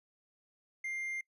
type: tone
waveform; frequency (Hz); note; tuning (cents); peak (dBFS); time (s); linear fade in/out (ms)
triangle; 2100; C7; +6; -34; 0.84-1.21; 5
effects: noise-tail reverb RT60 0.1 s tail -24 dB re dry + resampled to 32000 Hz